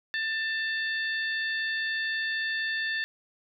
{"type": "harmonic tone", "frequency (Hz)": 889, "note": "A5", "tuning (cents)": 18, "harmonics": [2, 3, 4, 5], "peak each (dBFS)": [-28, -40, -38, -41], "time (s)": [0.14, 3.04], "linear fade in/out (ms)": 0, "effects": []}